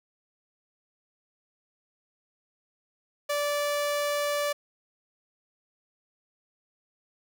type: tone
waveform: sawtooth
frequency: 582 Hz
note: D5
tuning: 16 cents flat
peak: -22 dBFS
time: 3.29-4.53 s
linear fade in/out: 10 ms
effects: none